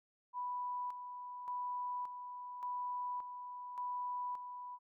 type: tone with tremolo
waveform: sine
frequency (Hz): 987.8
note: B5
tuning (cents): 0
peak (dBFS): -37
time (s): 0.33-4.79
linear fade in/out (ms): 50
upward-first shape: square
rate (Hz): 0.87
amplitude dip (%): 55
effects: none